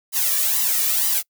blue noise with flanger, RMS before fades -20 dBFS, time 0.12-1.23 s, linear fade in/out 50 ms, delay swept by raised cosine 1 to 1.74 ms, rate 2.1 Hz, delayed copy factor +1, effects noise-tail reverb RT60 0.1 s tail -26 dB re dry

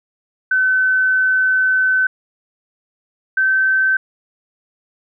sine tone pair in turn, 1520 / 1542.1 Hz, F#6 / G6, +46 / -29 cents, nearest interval unison, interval 25 cents, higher second, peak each -12 dBFS, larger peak neither, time 0.51-2.07 / 3.37-3.97 s, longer first, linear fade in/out 5 ms, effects none

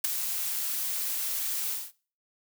blue noise with ADSR envelope, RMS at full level -22 dBFS, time 0.04-1.92 s, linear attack 8 ms, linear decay 8 ms, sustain -9 dB, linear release 220 ms, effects noise-tail reverb RT60 0.4 s tail -21 dB re dry

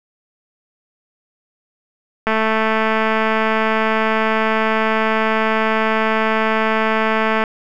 click train, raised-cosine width 0.5 ms, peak -3 dBFS, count 1138, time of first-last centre 2.27-7.438 s, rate 220 Hz, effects none

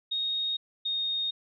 sine tone pair in turn, 3729 / 3705 Hz, A#7 / A#7, 0 / -11 cents, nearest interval unison, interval 11 cents, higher first, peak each -27 dBFS, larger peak neither, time 0.11-0.57 / 0.85-1.31 s, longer neither, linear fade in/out 10 ms, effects none

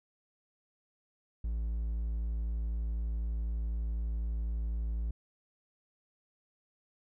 triangle tone, 56 Hz, A1, 31 cents sharp, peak -29 dBFS, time 1.44-5.11 s, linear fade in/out 5 ms, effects none

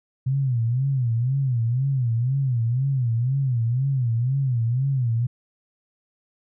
sine tone with vibrato, 125.8 Hz, B2, 32 cents sharp, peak -19 dBFS, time 0.26-5.27 s, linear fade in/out 10 ms, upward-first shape sine, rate 2 Hz, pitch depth 170 cents each way, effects none

